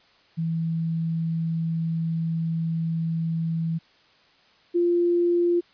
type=tone pair in turn; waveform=sine; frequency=163.9 / 347.3 Hz; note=E3 / F4; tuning=-10 / -10 cents; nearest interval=octave + minor second; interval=1300 cents; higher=second; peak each=-23 / -18 dBFS; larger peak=second; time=0.37-3.79 / 4.74-5.61 s; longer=first; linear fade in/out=20 ms; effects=white hiss -58 dBFS RMS until 5.73 s + resampled to 11025 Hz